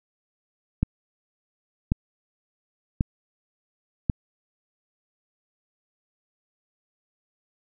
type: click train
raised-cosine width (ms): 5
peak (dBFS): -8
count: 4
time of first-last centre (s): 0.83-4.098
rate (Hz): 0.918
effects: none